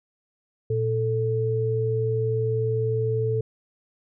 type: tone pair together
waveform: sine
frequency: 116.54 / 440 Hz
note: A#2 / A4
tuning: 0 / 0 cents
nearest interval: octave + major seventh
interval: 2300 cents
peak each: -24 dBFS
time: 0.7-3.41 s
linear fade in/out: 5 ms
effects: none